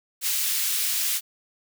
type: high-pass noise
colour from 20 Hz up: white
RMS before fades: -25 dBFS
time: 0.21-1.21 s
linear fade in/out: 50 ms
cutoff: 2200 Hz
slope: 12 dB/octave
effects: none